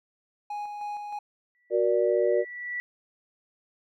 triangle tone with tremolo, 829 Hz, G#5, 3 cents flat, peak -29 dBFS, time 0.5-1.19 s, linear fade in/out 5 ms, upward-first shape square, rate 3.2 Hz, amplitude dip 35%
sine tone with exponential growth, 1955 Hz, B6, 18 cents flat, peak -28 dBFS, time 1.55-2.8 s, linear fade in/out 0 ms, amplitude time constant 270 ms
sine chord, Gb augmented, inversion none, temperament equal with one note detuned, 370 / 472.4 / 587.3 Hz, Gb4 / Bb4 / D5, 0 / +23 / 0 cents, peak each -25 dBFS, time 1.7-2.45 s, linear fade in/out 50 ms
effects none

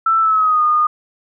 sine tone with pitch glide, 1328 to 1224.8 Hz, E6 to D#6, +12 to -28 cents, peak -11 dBFS, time 0.06-0.87 s, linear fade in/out 5 ms, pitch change -140 cents, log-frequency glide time 0.2-0.63 s, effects none

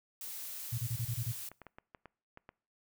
blue noise, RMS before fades -43 dBFS, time 0.21-1.49 s, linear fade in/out 2 ms
sine tone bursts, 116.9 Hz, A#2, 5 cents sharp, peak -32 dBFS, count 7, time 0.72-1.322 s, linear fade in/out 10 ms, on 62 ms, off 28 ms
clicks, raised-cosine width 0.5 ms, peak -34 dBFS, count 8, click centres 1.516 / 1.617 / 1.667 / 1.785 / 1.948 / 2.057 / 2.374 / 2.491 s
effects noise-tail reverb RT60 0.5 s tail -24 dB re dry

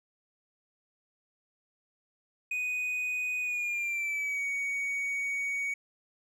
triangle tone with pitch glide, 2489 to 2243 Hz, D#7 to C#7, 0 to +20 cents, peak -28 dBFS, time 2.51-5.74 s, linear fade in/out 5 ms, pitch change -180 cents, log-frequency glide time 3.4-4.45 s, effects none

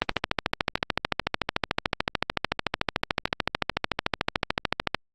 click train, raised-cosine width 0.3 ms, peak -5 dBFS, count 68, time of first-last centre 0.02-4.946 s, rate 13.6 Hz, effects Opus 24 kbps

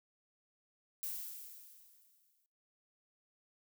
violet noise with exponential decay, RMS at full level -39 dBFS, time 1.03-2.46 s, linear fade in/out 0 ms, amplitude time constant 310 ms, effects noise-tail reverb RT60 0.7 s tail -24 dB re dry

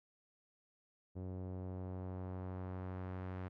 sawtooth tone with low-pass filter sweep, 92.5 Hz, F#2, in tune, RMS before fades -44 dBFS, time 1.15-3.49 s, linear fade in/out 20 ms, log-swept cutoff 490 to 1800 Hz, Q 0.95, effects none

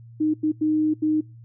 sine tone bursts at uneven times, 308.6 Hz, D#4, 14 cents flat, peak -18 dBFS, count 4, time 0.2-0.34 / 0.43-0.52 / 0.61-0.94 / 1.02-1.21 s, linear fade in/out 10 ms, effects noise-tail reverb RT60 0.3 s tail -26 dB re dry + added 116 Hz sine -42 dBFS peak until 1.44 s

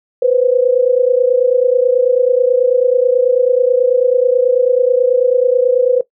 sine tone pair together, 490.8 / 520 Hz, B4 / C5, -11 / -11 cents, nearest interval minor second, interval 100 cents, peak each -11 / -13 dBFS, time 0.22-6.01 s, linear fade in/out 5 ms, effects noise-tail reverb RT60 0.1 s tail -18 dB re dry

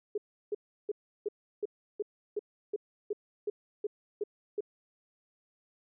sine tone bursts, 415.5 Hz, G#4, 1 cent sharp, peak -29 dBFS, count 13, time 0.15-4.607 s, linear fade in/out 5 ms, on 29 ms, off 340 ms, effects none

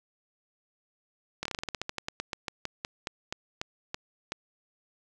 slowing click train, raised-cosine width 0.2 ms, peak -15 dBFS, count 23, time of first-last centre 1.43-4.32 s, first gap 24 ms, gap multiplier 1.14, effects none

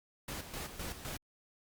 pink noise with tremolo, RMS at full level -41 dBFS, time 0.28-1.17 s, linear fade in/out 5 ms, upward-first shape square, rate 3.9 Hz, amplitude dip 60%, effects Opus 48 kbps

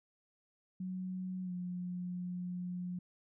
sine tone with pitch glide, 185 to 179.11 Hz, F#3 to F3, 0 to +44 cents, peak -37 dBFS, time 0.8-2.99 s, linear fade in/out 5 ms, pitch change -56 cents, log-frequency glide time 1.43-1.52 s, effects none

